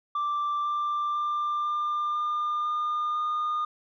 sine tone with pitch steps, 1174.7 / 1182.2 / 1189.7 / 1197.3 / 1204.9 / 1212.6 / 1220.3 Hz, D6 / D6 / D6 / D6 / D6 / D#6 / D#6, 0 / +11 / +22 / +33 / +44 / -45 / -34 cents, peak -23 dBFS, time 0.15-3.65 s, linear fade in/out 5 ms, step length 500 ms, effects tanh soft clip ceiling -24 dBFS

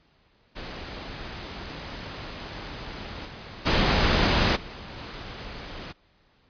pink noise with level steps, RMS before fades -37 / -41 / -21 / -40 / -38 dBFS, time 0.55-5.93 s, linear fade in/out 20 ms, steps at 3.25 / 3.65 / 4.55 / 4.97 s, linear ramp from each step 20 ms, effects pink hiss -63 dBFS RMS until 6.49 s + resampled to 11025 Hz

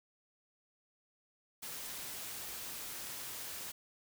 white noise, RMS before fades -44 dBFS, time 1.62-3.72 s, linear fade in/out 10 ms, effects none

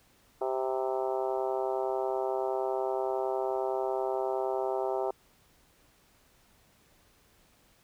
harmonic tone with a mistuned harmonic, 130.81 Hz, C3, in tune, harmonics 3 / 4 / 5 / 6 / 7 / 8 / 9 / 10, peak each -32 / -36 / -34 / -36 / -39 / -46 / -48 / -48 dBFS, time 0.41-5.11 s, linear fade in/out 5 ms, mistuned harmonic 8, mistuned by -72 cents, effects pink hiss -64 dBFS RMS until 7.83 s

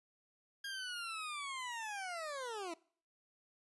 20% pulse linear sweep, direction down, 1628 to 319.1 Hz, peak -36 dBFS, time 0.64-2.74 s, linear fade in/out 5 ms, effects noise-tail reverb RT60 0.5 s tail -23 dB re dry + resampled to 24000 Hz

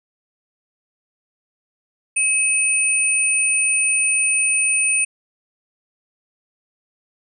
sine tone pair together, 2558 / 9116 Hz, D#7 / C#9, +47 / +47 cents, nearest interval octave + minor seventh, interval 2200 cents, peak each -18 / -18 dBFS, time 2.16-5.05 s, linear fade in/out 10 ms, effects none

